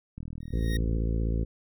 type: click train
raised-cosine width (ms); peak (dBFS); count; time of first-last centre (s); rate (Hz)
5; -27; 33; 0.18-0.982; 39.9
type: tone with exponential growth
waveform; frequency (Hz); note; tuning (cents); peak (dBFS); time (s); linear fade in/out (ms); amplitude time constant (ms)
25% pulse; 1870; A#6; +5; -29; 0.4-0.77; 5; 79
type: harmonic tone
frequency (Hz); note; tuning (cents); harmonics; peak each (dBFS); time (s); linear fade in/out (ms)
56; A1; +31; 1 / 2 / 3 / 4 / 5 / 6 / 7 / 8 / 9; -26 / -32 / -36 / -38 / -40 / -42 / -43 / -44 / -45; 0.52-1.45; 20
effects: none